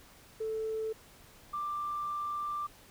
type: tone pair in turn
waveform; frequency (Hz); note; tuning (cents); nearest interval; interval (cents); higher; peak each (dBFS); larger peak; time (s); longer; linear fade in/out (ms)
sine; 440 / 1181.5; A4 / D6; 0 / +10; octave + perfect fourth; 1710; second; -31 / -32; first; 0.4-0.93 / 1.53-2.67; second; 10
effects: tanh soft clip ceiling -27 dBFS + pink hiss -57 dBFS RMS until 2.9 s